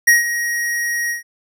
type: tone with ADSR envelope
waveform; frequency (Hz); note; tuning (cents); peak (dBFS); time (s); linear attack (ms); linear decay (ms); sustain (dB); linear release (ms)
square; 1889; A#6; +22; -7; 0.07-1.23; 10; 150; -12; 130
effects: none